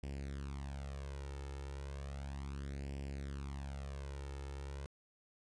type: tone with flanger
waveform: sawtooth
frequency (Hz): 69.3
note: C#2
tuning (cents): 0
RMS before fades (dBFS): -44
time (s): 0.03-4.86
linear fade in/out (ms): 0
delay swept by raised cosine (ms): 0.38 to 2.28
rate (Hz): 0.34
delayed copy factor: +0.75
effects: resampled to 22050 Hz